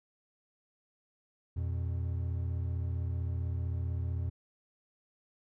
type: tone pair together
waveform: triangle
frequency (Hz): 85.78 / 121.4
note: F2 / B2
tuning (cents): -31 / -29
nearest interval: tritone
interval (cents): 602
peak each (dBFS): -30 / -36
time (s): 1.56-4.3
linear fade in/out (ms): 10
effects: none